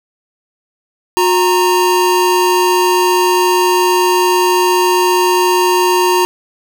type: tone pair together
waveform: square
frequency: 361.5 / 930 Hz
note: F#4 / A#5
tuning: -40 / -4 cents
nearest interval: octave + major third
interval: 1636 cents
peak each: -13 dBFS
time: 1.17-6.25 s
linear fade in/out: 0 ms
effects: none